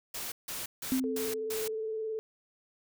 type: noise bursts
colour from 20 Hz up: white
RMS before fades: -38 dBFS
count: 5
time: 0.14-1.68 s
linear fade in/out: 5 ms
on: 180 ms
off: 160 ms
type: tone with exponential decay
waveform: sine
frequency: 260.3 Hz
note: C4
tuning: 9 cents flat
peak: -24 dBFS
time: 0.92-1.75 s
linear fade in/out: 0 ms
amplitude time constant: 180 ms
type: tone with vibrato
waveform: sine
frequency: 438.8 Hz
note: A4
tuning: 5 cents flat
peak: -32 dBFS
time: 1.04-2.19 s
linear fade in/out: 0 ms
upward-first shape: square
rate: 19 Hz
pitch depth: 18 cents each way
effects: none